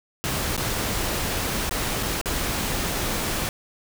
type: noise with dropouts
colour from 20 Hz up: pink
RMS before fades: -26 dBFS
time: 0.24-3.49 s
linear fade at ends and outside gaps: 0 ms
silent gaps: 0.565-0.577 / 1.694-1.71 / 2.027-2.031 / 2.213-2.258 s
effects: none